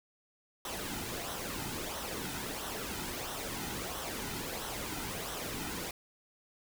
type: noise with flanger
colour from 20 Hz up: pink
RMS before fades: -39 dBFS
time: 0.65-5.91 s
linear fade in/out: 2 ms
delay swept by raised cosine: 0.42 to 1.82 ms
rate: 1.5 Hz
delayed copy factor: -0.55
effects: none